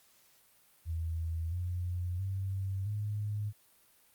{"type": "tone with pitch steps", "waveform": "sine", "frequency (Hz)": [82, 88.91, 96.39, 104.51], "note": ["E2", "F2", "G2", "G#2"], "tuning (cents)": [-9, 31, -29, 11], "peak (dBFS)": -32, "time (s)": [0.85, 3.53], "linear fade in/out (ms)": 50, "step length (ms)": 670, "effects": ["white hiss -65 dBFS RMS until 4.14 s", "Opus 48 kbps"]}